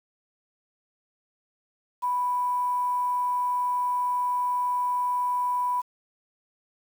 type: tone with quantisation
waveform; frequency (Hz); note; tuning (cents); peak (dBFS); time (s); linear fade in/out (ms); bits
sine; 987.8; B5; 0; -23; 2.02-5.82; 20; 8
effects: none